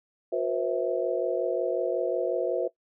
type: tone cluster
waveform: sine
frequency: 361.9 / 479.5 / 525 / 655 Hz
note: F#4 / A#4 / C5 / E5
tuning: -38 / +49 / +6 / -11 cents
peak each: -30 dBFS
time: 0.32-2.68 s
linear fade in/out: 10 ms
effects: noise-tail reverb RT60 0.1 s tail -18 dB re dry